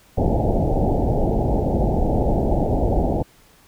pink low-pass noise, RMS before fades -19 dBFS, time 0.17-3.23 s, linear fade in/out 10 ms, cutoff 840 Hz, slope 96 dB/octave, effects pink hiss -53 dBFS RMS until 3.67 s

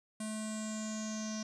square tone with low-pass filter sweep, 216.3 Hz, A3, 29 cents flat, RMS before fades -39 dBFS, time 0.2-1.43 s, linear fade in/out 5 ms, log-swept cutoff 9000 to 5800 Hz, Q 9, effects none

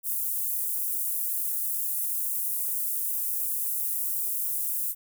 pink high-pass noise, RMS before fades -29 dBFS, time 0.03-4.95 s, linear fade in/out 50 ms, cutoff 11000 Hz, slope 24 dB/octave, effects none

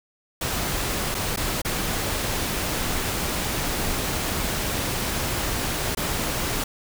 pink noise with dropouts, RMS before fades -26 dBFS, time 0.41-6.64 s, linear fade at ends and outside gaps 5 ms, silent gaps 1.145-1.149 / 1.362-1.372 / 1.618-1.648 / 5.95-5.971 s, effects none

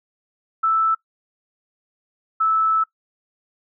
sine tone pair in turn, 1318.5 / 1310.1 Hz, E6 / E6, 0 / -11 cents, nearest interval unison, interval 11 cents, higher first, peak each -15 / -15 dBFS, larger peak neither, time 0.63-0.95 / 2.4-2.84 s, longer second, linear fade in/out 10 ms, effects noise-tail reverb RT60 0.1 s tail -20 dB re dry

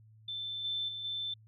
sine tone with level steps, 3539 Hz, A7, 9 cents sharp, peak -36 / -32 / -38 / -34 dBFS, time 0.28-1.34 s, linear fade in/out 5 ms, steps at 0.64 / 0.88 / 1.04 s, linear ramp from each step 10 ms, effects added 109 Hz sine -56 dBFS peak until 1.47 s

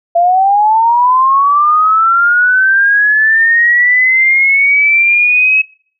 sine linear sweep, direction up, 676 to 2571 Hz, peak -6 dBFS, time 0.15-5.62 s, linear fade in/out 10 ms, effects noise-tail reverb RT60 0.5 s tail -25 dB re dry

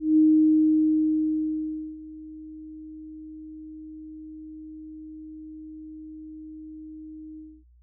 sine tone with ADSR envelope, 311.1 Hz, D#4, in tune, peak -14 dBFS, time 0-7.64 s, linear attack 170 ms, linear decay 1800 ms, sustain -24 dB, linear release 260 ms, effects added 60 Hz sine -53 dBFS peak until 7.82 s

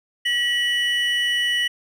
triangle tone pair together, 1925.3 / 2960 Hz, B6 / F#7, -45 / 0 cents, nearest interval perfect fifth, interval 745 cents, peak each -20 dBFS, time 0.25-1.68 s, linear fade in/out 10 ms, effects none

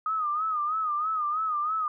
sine tone with vibrato, 1242 Hz, D#6, 3 cents flat, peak -25 dBFS, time 0.06-1.88 s, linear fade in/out 2 ms, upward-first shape sine, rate 3.1 Hz, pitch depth 90 cents each way, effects none

